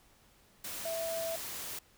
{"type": "tone in noise", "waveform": "sine", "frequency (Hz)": 659.3, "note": "E5", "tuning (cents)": 0, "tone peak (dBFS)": -34, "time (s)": [0.85, 1.36], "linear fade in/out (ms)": 5, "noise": "white", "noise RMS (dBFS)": -41, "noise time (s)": [0.64, 1.79], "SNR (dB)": 4, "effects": ["pink hiss -64 dBFS RMS until 1.97 s"]}